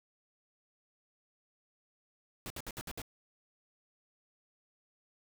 pink noise bursts, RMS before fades -42 dBFS, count 6, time 2.46-3.017 s, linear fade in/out 0 ms, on 42 ms, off 61 ms, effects none

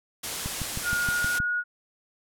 white low-pass noise, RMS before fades -34 dBFS, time 0.23-1.39 s, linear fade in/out 10 ms, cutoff 12000 Hz, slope 24 dB/octave
click train, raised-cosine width 5 ms, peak -20 dBFS, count 7, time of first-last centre 0.46-1.402 s, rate 6.37 Hz
sine tone with pitch glide, 1430 to 1450 Hz, F6 to F#6, +41 to -35 cents, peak -24 dBFS, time 0.83-1.64 s, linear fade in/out 50 ms, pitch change +24 cents, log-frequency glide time 1.07-1.5 s
effects none

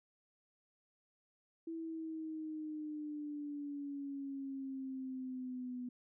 sine exponential sweep, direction down, 329.6 to 246.9 Hz, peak -40 dBFS, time 1.67-5.89 s, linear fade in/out 5 ms, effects none

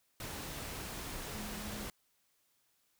sine tone in noise, 210.4 Hz, G#3, 23 cents sharp, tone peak -45 dBFS, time 1.35-1.85 s, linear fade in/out 2 ms, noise pink, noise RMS -43 dBFS, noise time 0.2-1.9 s, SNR -5 dB, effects white hiss -75 dBFS RMS until 2.99 s

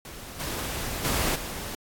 pink noise with level steps, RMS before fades -41 / -32 / -26 / -35 dBFS, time 0.05-1.75 s, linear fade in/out 2 ms, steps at 0.39 / 1.04 / 1.35 s, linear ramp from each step 10 ms, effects AAC 64 kbps

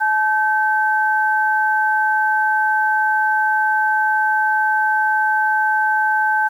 sine tone pair together, 861 / 1547.9 Hz, A5 / G6, -38 / -22 cents, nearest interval minor seventh, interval 1016 cents, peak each -17 dBFS, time 0-6.49 s, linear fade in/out 20 ms, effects 8-bit

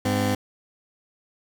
20% pulse tone pair together, 101.5 / 255.8 Hz, G#2 / C4, -39 / -39 cents, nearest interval octave + major third, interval 1600 cents, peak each -19 dBFS, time 0.05-0.35 s, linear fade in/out 5 ms, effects none

